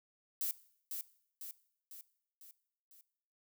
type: noise with echo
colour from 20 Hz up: violet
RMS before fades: -36 dBFS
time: 0.41-0.51 s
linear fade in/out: 0 ms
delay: 500 ms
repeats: 5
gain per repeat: -5 dB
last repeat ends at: 3.01 s
effects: noise-tail reverb RT60 0.7 s tail -19 dB re dry